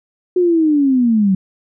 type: linear sweep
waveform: sine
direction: down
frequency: 366.5 to 184.5 Hz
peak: -10 dBFS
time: 0.36-1.35 s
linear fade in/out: 5 ms
effects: none